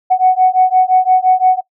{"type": "beating tone pair", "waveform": "sine", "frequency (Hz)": [740, 745.8], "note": ["F#5", "F#5"], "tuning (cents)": [0, 14], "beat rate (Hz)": 5.8, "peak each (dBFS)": -10, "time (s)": [0.1, 1.61], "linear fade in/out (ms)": 20, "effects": ["noise-tail reverb RT60 0.1 s tail -21 dB re dry", "tanh soft clip ceiling 0 dBFS"]}